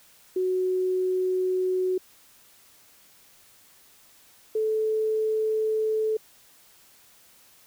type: tone pair in turn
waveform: sine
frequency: 370 / 436 Hz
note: F#4 / A4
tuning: 0 / -16 cents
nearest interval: minor third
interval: 284 cents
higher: second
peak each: -22 dBFS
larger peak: neither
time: 0.36-1.98 / 4.55-6.17 s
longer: neither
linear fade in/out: 5 ms
effects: white hiss -56 dBFS RMS until 7.66 s